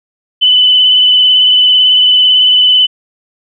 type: tone with vibrato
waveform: sine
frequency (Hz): 3007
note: F#7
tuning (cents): +27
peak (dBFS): -4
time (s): 0.41-2.87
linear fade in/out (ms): 20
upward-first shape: triangle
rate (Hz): 18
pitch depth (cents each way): 29
effects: none